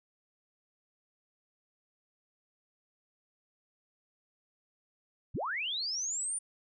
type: linear sweep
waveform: sine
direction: up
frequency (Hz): 31.52 to 9397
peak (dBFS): -32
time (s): 5.34-6.39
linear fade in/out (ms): 10
effects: none